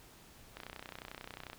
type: click train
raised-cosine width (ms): 0.3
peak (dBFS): -28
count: 31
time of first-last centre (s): 0.57-1.532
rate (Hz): 31.2
effects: pink hiss -58 dBFS RMS until 1.58 s